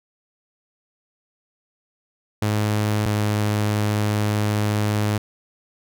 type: tone pair in turn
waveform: sawtooth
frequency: 105.7 / 105.09 Hz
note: G#2 / G#2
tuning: +31 / +21 cents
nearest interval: unison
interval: 10 cents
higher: first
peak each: -15 dBFS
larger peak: neither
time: 2.42-3.06 / 3.06-5.18 s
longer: second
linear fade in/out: 5 ms
effects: none